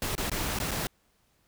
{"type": "noise with dropouts", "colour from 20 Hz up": "pink", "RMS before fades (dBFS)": -31, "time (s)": [0.02, 0.87], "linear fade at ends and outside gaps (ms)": 1, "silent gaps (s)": [[0.152, 0.179], [0.297, 0.316], [0.588, 0.6], [0.71, 0.715]], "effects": ["pink hiss -69 dBFS RMS until 1.47 s"]}